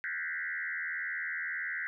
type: tone with frequency modulation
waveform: sine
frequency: 1760 Hz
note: A6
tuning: in tune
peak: -33 dBFS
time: 0.04-1.87 s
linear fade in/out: 0 ms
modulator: 81.7 Hz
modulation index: 3.4
effects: none